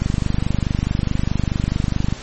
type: click train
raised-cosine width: 5 ms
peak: -6 dBFS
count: 53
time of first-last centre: 0.02-2.125 s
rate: 24.7 Hz
effects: pink hiss -35 dBFS RMS until 2.22 s + MP3 32 kbps